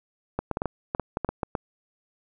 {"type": "clicks", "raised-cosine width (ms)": 1, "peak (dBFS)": -12, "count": 12, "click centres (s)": [0.39, 0.513, 0.571, 0.619, 0.657, 0.949, 0.997, 1.171, 1.247, 1.29, 1.432, 1.552], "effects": []}